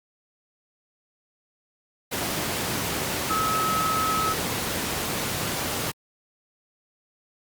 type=tone in noise; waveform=sine; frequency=1288 Hz; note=E6; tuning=41 cents flat; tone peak=-23 dBFS; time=3.29-4.34 s; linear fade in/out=20 ms; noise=pink; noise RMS=-27 dBFS; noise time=2.11-5.92 s; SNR=+1 dB; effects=high-pass 100 Hz 12 dB/octave + Opus 48 kbps